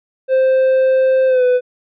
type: tone with pitch glide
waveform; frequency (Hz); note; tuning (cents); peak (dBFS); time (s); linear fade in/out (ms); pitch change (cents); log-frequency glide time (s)
triangle; 523.3 to 499.1; C5 to B4; 0 to +18; -8; 0.28-1.61; 50; -82; 1.27-1.44
effects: resampled to 8000 Hz